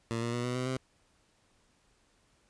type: tone with pitch steps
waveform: 15% pulse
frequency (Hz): 115.2 / 118.03 / 120.93 / 123.9 / 126.94 / 130.06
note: A#2 / A#2 / B2 / B2 / B2 / C3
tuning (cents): -20 / +22 / -36 / +6 / +48 / -10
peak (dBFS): -25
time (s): 0.11-0.77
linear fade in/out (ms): 0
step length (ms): 110
effects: pink hiss -69 dBFS RMS until 2.49 s + resampled to 22050 Hz